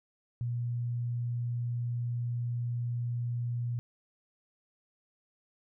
sine tone, 120 Hz, B2, 49 cents flat, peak -30 dBFS, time 0.41-3.79 s, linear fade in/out 0 ms, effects none

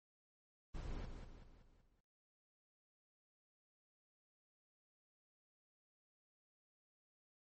brown noise with echo, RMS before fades -45 dBFS, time 0.74-1.06 s, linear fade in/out 10 ms, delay 190 ms, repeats 5, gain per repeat -6 dB, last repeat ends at 2.01 s, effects noise-tail reverb RT60 0.8 s tail -23 dB re dry + MP3 32 kbps

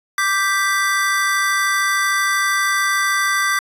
square chord, G major, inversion second, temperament equal, 1174.7 / 1568 / 1975.5 Hz, D6 / G6 / B6, 0 / 0 / 0 cents, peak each -21 dBFS, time 0.18-3.59 s, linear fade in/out 2 ms, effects resampled to 32000 Hz

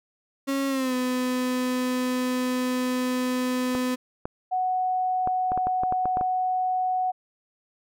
35% pulse tone with pitch glide, 273.8 to 252.5 Hz, C#4 to B3, -21 to +39 cents, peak -22 dBFS, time 0.47-3.96 s, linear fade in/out 20 ms, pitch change -140 cents, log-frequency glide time 0.68-0.94 s
clicks, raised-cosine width 1 ms, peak -16 dBFS, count 11, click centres 3.751 / 4.255 / 5.274 / 5.519 / 5.576 / 5.67 / 5.835 / 5.924 / 6.056 / 6.171 / 6.211 s
sine tone, 740 Hz, F#5, in tune, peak -22 dBFS, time 4.51-7.12 s, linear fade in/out 20 ms
effects none

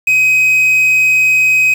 triangle tone with quantisation, 2524 Hz, D#7, 24 cents sharp, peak -6 dBFS, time 0.07-1.74 s, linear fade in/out 5 ms, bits 5, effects none

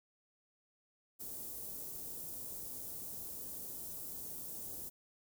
white band-stop noise, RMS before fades -45 dBFS, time 1.19-4.9 s, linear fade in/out 20 ms, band 470 to 9900 Hz, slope 12 dB/octave, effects none

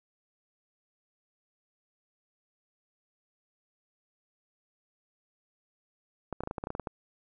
clicks, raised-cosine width 1 ms, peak -20 dBFS, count 12, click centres 6.327 / 6.406 / 6.436 / 6.474 / 6.511 / 6.582 / 6.639 / 6.671 / 6.704 / 6.751 / 6.797 / 6.872 s, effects none

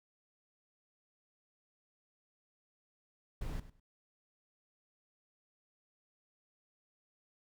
brown noise with echo, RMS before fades -38 dBFS, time 3.41-3.6 s, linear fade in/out 5 ms, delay 100 ms, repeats 2, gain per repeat -15 dB, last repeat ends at 3.8 s, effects none

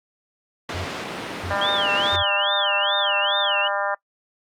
pink band-pass noise, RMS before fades -31 dBFS, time 0.69-2.16 s, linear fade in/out 2 ms, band 210 to 3900 Hz, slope 12 dB/octave
sine tone bursts, 89.7 Hz, F2, 47 cents sharp, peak -28 dBFS, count 3, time 0.74-2.23 s, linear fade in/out 10 ms, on 110 ms, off 580 ms
harmonic tone, 200 Hz, G3, 35 cents sharp, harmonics 3 / 4 / 5 / 6 / 7 / 8 / 9, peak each -27 / -28 / -29 / -30 / -30 / -31 / -32 dBFS, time 1.5-3.95 s, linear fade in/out 10 ms
sine tone with vibrato, 3136 Hz, G7, in tune, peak -21 dBFS, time 1.61-3.68 s, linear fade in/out 5 ms, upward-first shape sine, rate 2.4 Hz, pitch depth 260 cents each way
effects noise-tail reverb RT60 0.1 s tail -23 dB re dry + Opus 48 kbps

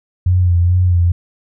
sine tone with vibrato, 88.8 Hz, F2, 29 cents sharp, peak -9 dBFS, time 0.26-1.12 s, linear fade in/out 5 ms, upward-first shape sine, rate 2.3 Hz, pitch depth 46 cents each way, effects none

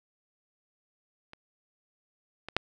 clicks, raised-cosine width 0.3 ms, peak -29 / -22 / -8 dBFS, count 3, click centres 1.334 / 2.486 / 2.566 s, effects none

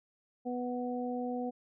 harmonic tone, 246.9 Hz, B3, in tune, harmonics 1 / 2 / 3, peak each -35 / -38 / -40 dBFS, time 0.45-1.51 s, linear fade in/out 20 ms, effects none

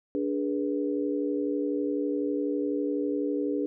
sine tone cluster, 291.1 / 415.2 / 487.2 Hz, D4 / G#4 / B4, -15 / 0 / -24 cents, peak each -28 / -31 / -33 dBFS, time 0.15-3.66 s, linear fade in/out 0 ms, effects none

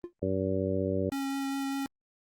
triangle tone with exponential decay, 349.5 Hz, F4, 1 cent sharp, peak -29 dBFS, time 0.04-0.13 s, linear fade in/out 0 ms, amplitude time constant 19 ms
harmonic tone, 95.4 Hz, G2, 47 cents flat, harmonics 1 / 2 / 3 / 4 / 5 / 6, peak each -34 / -34 / -34 / -34 / -34 / -34 dBFS, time 0.22-1.1 s, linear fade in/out 5 ms
square tone with vibrato, 273.7 Hz, C#4, 22 cents flat, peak -31 dBFS, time 1.12-1.86 s, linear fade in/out 0 ms, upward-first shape triangle, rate 5 Hz, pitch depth 10 cents each way
effects Opus 24 kbps

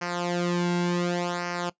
sawtooth tone with flanger, 175.4 Hz, F3, 8 cents sharp, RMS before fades -27 dBFS, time 0.01-1.7 s, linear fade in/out 10 ms, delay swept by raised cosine 0.27 to 1.67 ms, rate 0.68 Hz, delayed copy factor -0.8, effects noise-tail reverb RT60 0.1 s tail -20 dB re dry + resampled to 16000 Hz

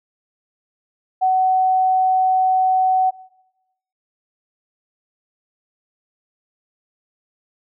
sine tone, 750 Hz, F#5, 23 cents sharp, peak -13 dBFS, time 1.21-3.11 s, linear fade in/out 20 ms, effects noise-tail reverb RT60 0.9 s tail -21 dB re dry

